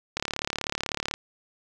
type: click train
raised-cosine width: 0.2 ms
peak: -10 dBFS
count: 36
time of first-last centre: 0.17-1.14 s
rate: 36.1 Hz
effects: none